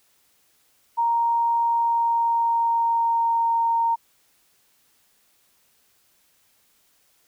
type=tone with pitch glide; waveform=sine; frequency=932.3 to 923.2 Hz; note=A#5 to A#5; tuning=0 to -17 cents; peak=-18 dBFS; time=0.97-3.96 s; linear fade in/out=20 ms; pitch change=-17 cents; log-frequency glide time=1.64-3.54 s; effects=white hiss -63 dBFS RMS until 7.27 s